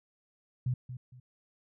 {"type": "tone with echo", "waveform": "sine", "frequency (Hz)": 125.7, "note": "B2", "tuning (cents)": 31, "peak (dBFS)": -27, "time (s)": [0.66, 0.74], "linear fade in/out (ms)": 5, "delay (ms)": 230, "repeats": 2, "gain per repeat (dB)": -11, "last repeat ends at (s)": 1.2, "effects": []}